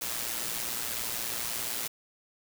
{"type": "noise with amplitude modulation", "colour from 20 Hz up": "white", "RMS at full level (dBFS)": -31, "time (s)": [0.01, 1.88], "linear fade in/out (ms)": 10, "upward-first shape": "sine", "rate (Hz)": 117, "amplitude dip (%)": 60, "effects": []}